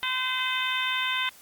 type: harmonic tone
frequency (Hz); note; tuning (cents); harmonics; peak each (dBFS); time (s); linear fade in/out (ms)
513; C5; -34; 2 / 3 / 4 / 5 / 6 / 7; -32 / -32 / -32 / -32 / -32 / -32; 0.03-1.29; 0
effects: white hiss -52 dBFS RMS until 1.41 s + Opus 24 kbps